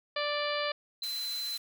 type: harmonic tone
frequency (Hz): 587.3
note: D5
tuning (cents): 0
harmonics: 1 / 2 / 3 / 4 / 5 / 6 / 7 / 8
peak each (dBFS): -33 / -36 / -38 / -39 / -40 / -41 / -41 / -42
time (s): 0.16-0.72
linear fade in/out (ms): 5
type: tone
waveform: sine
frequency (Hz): 4057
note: B7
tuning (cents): +46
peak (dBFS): -33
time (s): 1.02-1.57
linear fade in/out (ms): 2
type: high-pass noise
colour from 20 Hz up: white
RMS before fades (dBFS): -43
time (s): 1.03-1.58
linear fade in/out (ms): 5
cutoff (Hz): 1400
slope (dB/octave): 12
effects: none